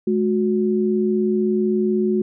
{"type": "tone pair together", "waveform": "sine", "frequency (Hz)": [213.1, 365.7], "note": ["G#3", "F#4"], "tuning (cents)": [45, -20], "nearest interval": "major sixth", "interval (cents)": 935, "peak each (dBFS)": -19, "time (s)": [0.07, 2.22], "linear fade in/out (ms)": 5, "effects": []}